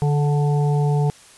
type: harmonic tone with a mistuned harmonic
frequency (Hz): 146.83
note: D3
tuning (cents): 0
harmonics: 1 / 3 / 5 / 6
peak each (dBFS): -16 / -26 / -30 / -32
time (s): 0.02-1.1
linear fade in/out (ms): 0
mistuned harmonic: 3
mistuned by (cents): -25
effects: white hiss -47 dBFS RMS until 1.37 s + resampled to 24000 Hz